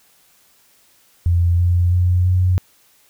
sine tone with pitch steps, 86.4 / 88.01 / 89.65 / 91.33 Hz, F2 / F2 / F2 / F#2, -18 / +14 / +46 / -22 cents, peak -12 dBFS, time 1.26-2.58 s, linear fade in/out 0 ms, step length 330 ms, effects white hiss -55 dBFS RMS until 3.09 s

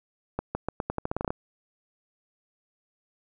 accelerating click train, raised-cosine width 1 ms, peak -14 dBFS, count 13, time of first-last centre 0.39-1.305 s, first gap 160 ms, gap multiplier 0.85, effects none

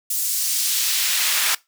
pink noise with high-pass filter sweep, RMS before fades -21 dBFS, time 0.1-1.55 s, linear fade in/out 5 ms, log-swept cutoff 8600 to 1600 Hz, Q 0.84, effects noise-tail reverb RT60 0.2 s tail -21 dB re dry

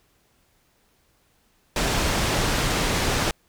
pink low-pass noise, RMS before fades -23 dBFS, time 1.76-3.31 s, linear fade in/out 2 ms, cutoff 7700 Hz, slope 12 dB/octave, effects pink hiss -64 dBFS RMS until 3.48 s

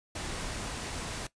pink noise, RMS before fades -37 dBFS, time 0.15-1.27 s, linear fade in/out 5 ms, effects noise-tail reverb RT60 0.1 s tail -17 dB re dry + resampled to 22050 Hz

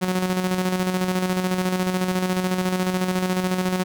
sawtooth tone with tremolo, 183.9 Hz, F#3, 10 cents flat, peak -15 dBFS, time 0.01-3.84 s, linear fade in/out 20 ms, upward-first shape square, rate 14 Hz, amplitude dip 45%, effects none

